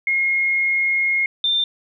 sine tone pair in turn, 2150 / 3586 Hz, C7 / A7, +47 / +32 cents, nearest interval major sixth, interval 885 cents, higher second, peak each -16 dBFS, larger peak neither, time 0.07-1.26 / 1.44-1.64 s, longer first, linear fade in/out 2 ms, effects none

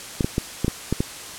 clicks, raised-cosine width 3 ms, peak -7 dBFS, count 7, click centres 0.208 / 0.245 / 0.381 / 0.646 / 0.681 / 0.926 / 1.005 s, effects white hiss -36 dBFS RMS until 1.38 s + low-pass 10000 Hz 12 dB/octave

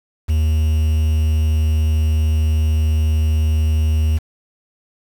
triangle tone with quantisation, 77.78 Hz, D#2, in tune, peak -11 dBFS, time 0.28-4.19 s, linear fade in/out 20 ms, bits 6, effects none

